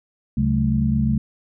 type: tone cluster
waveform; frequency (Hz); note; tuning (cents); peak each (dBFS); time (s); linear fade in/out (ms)
sine; 71.2 / 136.6 / 187.6 / 216.2; C#2 / C#3 / F#3 / A3; +47 / -25 / +24 / -30; -24 / -21 / -27 / -20; 0.37-1.18; 5
effects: none